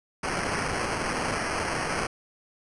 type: noise with sample-and-hold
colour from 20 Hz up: white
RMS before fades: -29 dBFS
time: 0.23-2.07 s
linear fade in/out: 5 ms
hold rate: 3675 Hz
effects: resampled to 24000 Hz